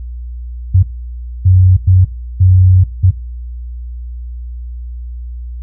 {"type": "tone bursts at uneven times", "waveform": "sine", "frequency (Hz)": 92.5, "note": "F#2", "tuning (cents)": 0, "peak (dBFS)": -4, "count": 5, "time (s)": [[0.74, 0.83], [1.45, 1.77], [1.87, 2.05], [2.4, 2.84], [3.03, 3.11]], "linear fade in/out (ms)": 10, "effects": ["noise-tail reverb RT60 0.3 s tail -17 dB re dry", "added 60 Hz sine -22 dBFS peak until 5.62 s"]}